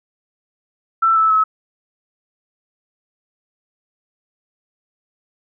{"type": "tone with pitch steps", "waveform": "sine", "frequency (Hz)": [1334, 1311.8, 1290], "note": ["E6", "E6", "E6"], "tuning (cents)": [20, -9, -38], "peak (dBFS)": -11, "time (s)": [1.02, 1.44], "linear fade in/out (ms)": 10, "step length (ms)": 140, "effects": []}